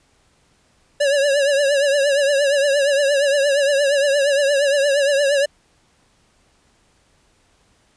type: tone with vibrato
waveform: square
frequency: 564 Hz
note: C#5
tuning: 30 cents sharp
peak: -15 dBFS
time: 1-5.46 s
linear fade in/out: 10 ms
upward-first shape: triangle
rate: 8.6 Hz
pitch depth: 86 cents each way
effects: pink hiss -59 dBFS RMS until 7.96 s + resampled to 22050 Hz